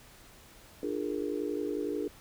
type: chord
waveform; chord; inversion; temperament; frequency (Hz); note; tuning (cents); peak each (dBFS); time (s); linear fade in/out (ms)
sine; Bb dominant seventh; first; equal with one note detuned; 298.1 / 349.2 / 415.3 / 466.2; D4 / F4 / Ab4 / Bb4; +26 / 0 / 0 / 0; -35 / -38 / -35 / -38; 0.83-2.08; 2
effects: pink hiss -55 dBFS RMS until 2.2 s